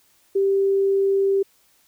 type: tone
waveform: sine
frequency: 392 Hz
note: G4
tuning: in tune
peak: -16 dBFS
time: 0.35-1.43 s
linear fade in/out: 10 ms
effects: white hiss -60 dBFS RMS until 1.87 s